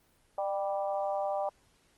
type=harmonic tone with a mistuned harmonic; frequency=196 Hz; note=G3; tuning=in tune; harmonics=3 / 4 / 5 / 6; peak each=-32 / -33 / -41 / -44 dBFS; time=0.38-1.49 s; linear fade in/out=2 ms; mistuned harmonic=3; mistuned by=+30 cents; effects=pink hiss -67 dBFS RMS until 1.97 s + Opus 24 kbps